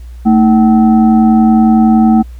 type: tone with frequency modulation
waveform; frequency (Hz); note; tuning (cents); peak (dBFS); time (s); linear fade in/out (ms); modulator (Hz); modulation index
sine; 223.1; A3; +24; -4; 0.25-2.23; 20; 537; 0.63
effects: added 60 Hz sine -26 dBFS peak until 2.39 s + pink hiss -49 dBFS RMS until 2.39 s